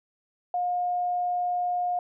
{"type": "tone", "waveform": "sine", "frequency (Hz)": 714, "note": "F5", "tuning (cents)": 38, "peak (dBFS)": -24, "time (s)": [0.54, 1.99], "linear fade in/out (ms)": 2, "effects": []}